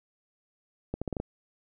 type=accelerating click train; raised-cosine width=2 ms; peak=-18 dBFS; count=6; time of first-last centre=0.94-1.201 s; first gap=76 ms; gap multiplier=0.81; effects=none